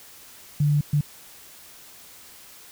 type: tone bursts at uneven times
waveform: sine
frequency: 146.83 Hz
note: D3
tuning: in tune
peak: -17 dBFS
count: 2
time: 0.6-0.81 / 0.93-1.01 s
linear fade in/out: 5 ms
effects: white hiss -47 dBFS RMS until 2.71 s